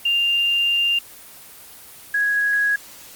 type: tone pair in turn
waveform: sine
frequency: 2794 / 1661.3 Hz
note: F7 / G#6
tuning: 0 / 0 cents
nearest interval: major sixth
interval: 900 cents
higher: first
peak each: -16 dBFS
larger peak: neither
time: 0.05-0.99 / 2.14-2.76 s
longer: first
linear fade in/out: 5 ms
effects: white hiss -42 dBFS RMS until 3.15 s + Opus 24 kbps